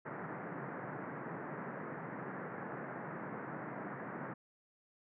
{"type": "band-pass noise", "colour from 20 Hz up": "pink", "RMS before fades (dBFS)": -44, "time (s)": [0.05, 4.34], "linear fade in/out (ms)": 10, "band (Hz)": [130, 1900], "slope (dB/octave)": 48, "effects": []}